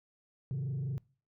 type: tone with frequency modulation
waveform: sine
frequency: 134.4 Hz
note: C3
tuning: 47 cents sharp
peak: -30 dBFS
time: 0.51-0.98 s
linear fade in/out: 0 ms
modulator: 24.8 Hz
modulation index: 0.7
effects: noise-tail reverb RT60 0.4 s tail -24 dB re dry + tanh soft clip ceiling -31 dBFS